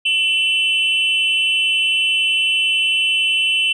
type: tone pair together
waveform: sine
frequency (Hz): 2689 / 3020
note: E7 / F#7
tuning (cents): +34 / +35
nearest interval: major second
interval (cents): 201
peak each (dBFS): -15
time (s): 0.05-3.73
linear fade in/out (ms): 10
effects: tanh soft clip ceiling -11 dBFS